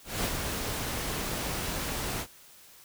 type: noise with ADSR envelope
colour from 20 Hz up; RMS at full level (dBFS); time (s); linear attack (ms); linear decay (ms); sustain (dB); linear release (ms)
pink; -29; 0.04-2.27; 200; 60; -4; 70
effects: white hiss -54 dBFS RMS until 2.84 s